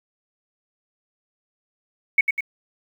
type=tone with echo; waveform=sine; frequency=2217 Hz; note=C#7; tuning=in tune; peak=-11 dBFS; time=2.18-2.21 s; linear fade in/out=5 ms; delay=99 ms; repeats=2; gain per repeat=-5 dB; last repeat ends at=2.408 s; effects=8-bit